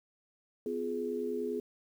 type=chord; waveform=sine; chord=F diminished; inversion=second; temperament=just; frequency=251.4 / 349.2 / 419.1 Hz; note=Cb4 / F4 / Ab4; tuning=+31 / 0 / +16 cents; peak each=-38 / -39 / -34 dBFS; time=0.66-1.6 s; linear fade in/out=2 ms; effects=10-bit